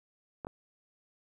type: clicks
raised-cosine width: 1 ms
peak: -25 dBFS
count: 2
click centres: 0.448 / 0.469 s
effects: 10-bit